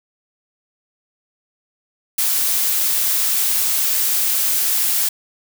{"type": "noise", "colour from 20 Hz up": "blue", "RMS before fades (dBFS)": -18, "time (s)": [2.18, 5.09], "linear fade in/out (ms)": 5, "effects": []}